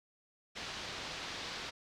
white low-pass noise, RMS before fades -43 dBFS, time 0.55-1.71 s, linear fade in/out 20 ms, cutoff 4900 Hz, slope 24 dB/octave, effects none

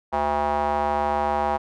square tone with band-pass filter, 73.42 Hz, D2, in tune, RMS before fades -23 dBFS, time 0.12-1.58 s, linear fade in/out 20 ms, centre 840 Hz, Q 3.9, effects none

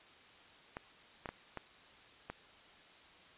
clicks, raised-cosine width 0.5 ms, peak -26 dBFS, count 5, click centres 0.769 / 1.258 / 1.29 / 1.573 / 2.3 s, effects white hiss -59 dBFS RMS until 3.37 s + resampled to 8000 Hz

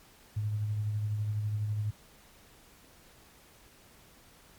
sine tone with tremolo, 105.7 Hz, G#2, 31 cents sharp, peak -27 dBFS, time 0.36-1.91 s, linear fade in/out 10 ms, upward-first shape triangle, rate 12 Hz, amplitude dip 40%, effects pink hiss -58 dBFS RMS until 4.58 s + MP3 96 kbps

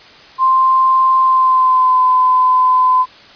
sine tone with pitch glide, 1046.5 to 1017.9 Hz, C6 to C6, 0 to -48 cents, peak -8 dBFS, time 0.38-3.06 s, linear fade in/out 50 ms, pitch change -48 cents, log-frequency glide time 1.2-2.02 s, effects white hiss -40 dBFS RMS until 3.35 s + resampled to 11025 Hz

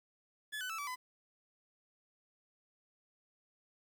30% pulse tone with pitch steps, 1716 / 1502.5 / 1315.6 / 1151.9 / 1008.6 Hz, A6 / F#6 / E6 / D6 / B5, -44 / +26 / -4 / -34 / +36 cents, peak -36 dBFS, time 0.52-0.96 s, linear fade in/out 20 ms, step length 88 ms, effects 11-bit

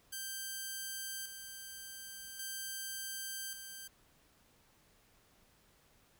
5% pulse tone with tremolo, 1570 Hz, G6, 2 cents sharp, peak -29 dBFS, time 0.12-3.88 s, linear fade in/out 10 ms, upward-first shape square, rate 0.44 Hz, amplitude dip 50%, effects pink hiss -68 dBFS RMS until 6.19 s

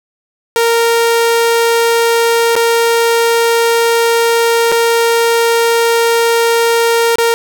sawtooth tone with dropouts, 463.7 Hz, A#4, 9 cents flat, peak -5 dBFS, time 0.56-7.34 s, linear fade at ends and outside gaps 0 ms, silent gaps 2.554-2.563 / 4.717-4.722 / 7.156-7.184 s, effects none

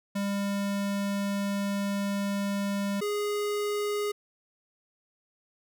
square tone pair in turn, 200 / 414.1 Hz, G3 / G#4, +35 / -5 cents, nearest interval octave + minor second, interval 1260 cents, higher second, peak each -28 dBFS, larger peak neither, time 0.15-3.01 / 3.01-4.12 s, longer first, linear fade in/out 10 ms, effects none

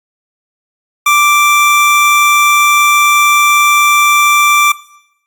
25% pulse tone, 1174.7 Hz, D6, in tune, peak -3 dBFS, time 1.06-4.72 s, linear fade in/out 5 ms, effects noise-tail reverb RT60 0.8 s tail -18 dB re dry + AAC 64 kbps

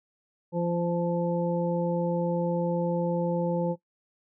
harmonic tone with a mistuned harmonic, 172.1 Hz, F3, 25 cents flat, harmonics 1 / 2 / 3 / 5, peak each -27 / -33 / -29 / -36 dBFS, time 0.52-3.76 s, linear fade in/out 50 ms, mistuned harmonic 5, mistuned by +24 cents, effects noise-tail reverb RT60 0.1 s tail -17 dB re dry

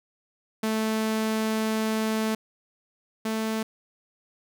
sawtooth tone pair in turn, 219.3 / 220.5 Hz, A3 / A3, -6 / +4 cents, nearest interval unison, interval 10 cents, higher second, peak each -20 / -22 dBFS, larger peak first, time 0.63-2.35 / 3.25-3.63 s, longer first, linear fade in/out 5 ms, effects none

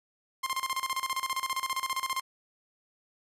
sawtooth tone with tremolo, 1055 Hz, C6, 14 cents sharp, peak -24 dBFS, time 0.43-2.21 s, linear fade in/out 10 ms, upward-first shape square, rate 15 Hz, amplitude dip 80%, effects resampled to 32000 Hz

